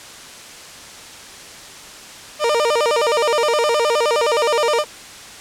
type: tone with vibrato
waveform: 30% pulse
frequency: 530 Hz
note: C5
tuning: 22 cents sharp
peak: -12 dBFS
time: 2.39-4.85 s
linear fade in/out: 50 ms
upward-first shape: square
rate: 9.6 Hz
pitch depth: 220 cents each way
effects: white hiss -37 dBFS RMS until 5.4 s + low-pass 8000 Hz 12 dB/octave